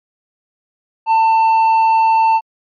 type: tone with tanh clipping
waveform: triangle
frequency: 894 Hz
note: A5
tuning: 27 cents sharp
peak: -10 dBFS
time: 1.06-2.41 s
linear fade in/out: 50 ms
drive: 9 dB
effects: MP3 64 kbps